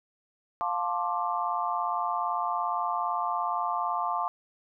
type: chord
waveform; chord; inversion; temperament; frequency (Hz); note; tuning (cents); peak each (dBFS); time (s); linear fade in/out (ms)
sine; D minor seventh; first; just; 704.8 / 881 / 1057.2 / 1174.7; F5 / A5 / C6 / D6; +16 / +2 / +18 / 0; -32; 0.61-4.28; 0
effects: none